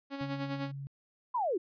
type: tone with tremolo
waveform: sawtooth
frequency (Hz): 277.2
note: C#4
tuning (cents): 0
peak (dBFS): -29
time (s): 0.1-0.72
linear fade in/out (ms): 50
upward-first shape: sine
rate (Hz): 9.9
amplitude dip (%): 60
type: tone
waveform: sine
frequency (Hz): 138.59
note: C#3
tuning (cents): 0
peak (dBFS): -38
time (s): 0.21-0.87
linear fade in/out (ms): 0
type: linear sweep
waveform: sine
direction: down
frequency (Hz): 1046.5 to 315.3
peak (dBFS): -28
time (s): 1.34-1.58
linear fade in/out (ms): 10
effects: resampled to 11025 Hz